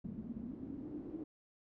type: noise with band-pass filter sweep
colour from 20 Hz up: brown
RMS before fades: -45 dBFS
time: 0.04-1.24 s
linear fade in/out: 5 ms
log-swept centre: 210 to 330 Hz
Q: 6.6
effects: none